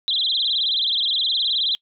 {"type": "tone with vibrato", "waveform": "sine", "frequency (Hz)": 3588, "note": "A7", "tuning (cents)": 33, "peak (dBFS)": -18, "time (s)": [0.08, 1.75], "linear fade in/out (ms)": 0, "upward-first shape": "sine", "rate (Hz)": 19, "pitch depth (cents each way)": 220, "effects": ["noise-tail reverb RT60 0.1 s tail -25 dB re dry"]}